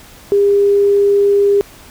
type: tone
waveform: sine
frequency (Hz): 403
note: G4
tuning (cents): +48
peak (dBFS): -8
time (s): 0.32-1.61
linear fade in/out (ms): 0
effects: pink hiss -40 dBFS RMS until 1.9 s